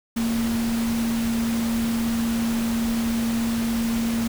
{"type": "tone in noise", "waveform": "sine", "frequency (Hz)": 230, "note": "A#3", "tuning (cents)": -23, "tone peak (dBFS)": -21, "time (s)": [0.16, 4.28], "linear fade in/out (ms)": 10, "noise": "pink", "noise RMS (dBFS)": -32, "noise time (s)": [0.16, 4.28], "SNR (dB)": 8, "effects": []}